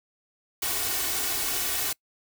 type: noise with comb filter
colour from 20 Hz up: white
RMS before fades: -28 dBFS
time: 0.62-1.93 s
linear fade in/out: 5 ms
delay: 2.7 ms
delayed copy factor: +0.85
effects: noise-tail reverb RT60 0.1 s tail -25 dB re dry